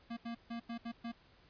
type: tone bursts at uneven times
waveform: square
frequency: 233.1 Hz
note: A#3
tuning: in tune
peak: -40 dBFS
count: 6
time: 0.1-0.17 / 0.25-0.35 / 0.5-0.6 / 0.69-0.78 / 0.85-0.92 / 1.04-1.12 s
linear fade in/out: 10 ms
effects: pink hiss -65 dBFS RMS until 1.49 s + resampled to 11025 Hz